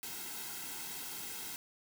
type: noise with comb filter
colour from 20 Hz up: white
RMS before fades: -43 dBFS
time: 0.03-1.56 s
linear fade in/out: 0 ms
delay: 1.7 ms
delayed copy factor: -0.7
effects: none